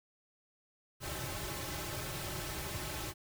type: noise with comb filter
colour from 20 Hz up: pink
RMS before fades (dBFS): -40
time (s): 1-3.14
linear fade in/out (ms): 50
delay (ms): 4.2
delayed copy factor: -0.85
effects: none